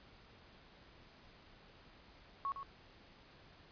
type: tone with echo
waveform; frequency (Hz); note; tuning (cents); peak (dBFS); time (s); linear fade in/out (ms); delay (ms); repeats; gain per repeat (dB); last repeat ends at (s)
sine; 1105; C#6; -6; -35; 2.45-2.52; 0; 110; 1; -8; 2.63
effects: pink hiss -61 dBFS RMS until 3.71 s + resampled to 11025 Hz